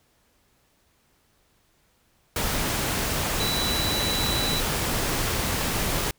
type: tone in noise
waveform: sine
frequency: 3951 Hz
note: B7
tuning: in tune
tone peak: -27 dBFS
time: 3.4-4.6 s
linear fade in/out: 2 ms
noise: pink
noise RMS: -26 dBFS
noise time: 2.36-6.11 s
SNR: -4 dB
effects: pink hiss -65 dBFS RMS until 6.18 s